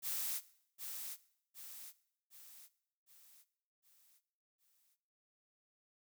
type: noise with echo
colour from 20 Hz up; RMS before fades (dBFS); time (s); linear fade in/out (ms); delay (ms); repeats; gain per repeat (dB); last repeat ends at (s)
blue; -39; 0.02-0.41; 50; 760; 6; -6; 4.97
effects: noise-tail reverb RT60 0.7 s tail -18 dB re dry